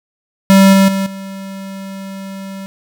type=tone with level steps; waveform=square; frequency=194 Hz; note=G3; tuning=18 cents flat; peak=-5 / -7 / -15 / -26 dBFS; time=0.5-2.66 s; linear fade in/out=0 ms; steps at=0.73 / 0.88 / 1.06 s; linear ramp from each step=5 ms; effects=none